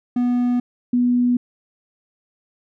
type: tone pair in turn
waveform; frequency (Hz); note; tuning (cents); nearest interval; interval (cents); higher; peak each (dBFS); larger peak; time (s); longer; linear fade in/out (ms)
triangle / sine; 245 / 245; B3 / B3; -14 / -14; unison; 0; neither; -14 / -14; neither; 0.16-0.6 / 0.93-1.37; neither; 5
effects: none